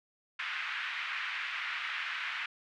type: band-pass noise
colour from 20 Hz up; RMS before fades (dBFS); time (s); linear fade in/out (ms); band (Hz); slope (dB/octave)
white; -37; 0.39-2.46; 5; 1300 to 2600; 24
effects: none